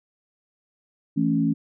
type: chord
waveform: sine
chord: A major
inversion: second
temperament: equal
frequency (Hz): 164.81 / 220 / 277.2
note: E3 / A3 / C#4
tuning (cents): 0 / 0 / 0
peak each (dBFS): -24 / -24 / -22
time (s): 1.16-1.54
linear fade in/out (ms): 20
effects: none